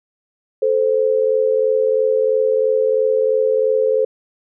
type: tone pair together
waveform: sine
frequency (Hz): 437.7 / 520.7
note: A4 / C5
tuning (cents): -9 / -8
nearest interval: minor third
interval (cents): 301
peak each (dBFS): -16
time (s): 0.62-4.05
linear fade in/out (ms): 5
effects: none